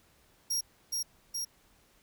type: tone with echo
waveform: sawtooth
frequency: 5610 Hz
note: F8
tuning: 7 cents sharp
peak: -26 dBFS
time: 0.5-0.61 s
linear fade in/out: 10 ms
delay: 420 ms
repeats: 2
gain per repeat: -2 dB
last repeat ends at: 1.45 s
effects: pink hiss -65 dBFS RMS until 2.02 s